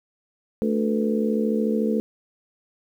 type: harmonic tone with a mistuned harmonic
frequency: 73.42 Hz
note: D2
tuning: in tune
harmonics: 3 / 4 / 5 / 6 / 7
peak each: -22 / -30 / -33 / -26 / -29 dBFS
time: 0.62-2 s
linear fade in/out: 0 ms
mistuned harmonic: 7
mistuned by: -66 cents
effects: 9-bit